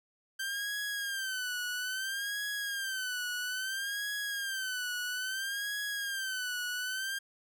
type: tone with vibrato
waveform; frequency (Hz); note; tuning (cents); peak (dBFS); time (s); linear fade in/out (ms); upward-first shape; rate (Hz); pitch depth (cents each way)
sawtooth; 1564; G6; -4; -30; 0.39-7.19; 10; sine; 0.6; 110
effects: none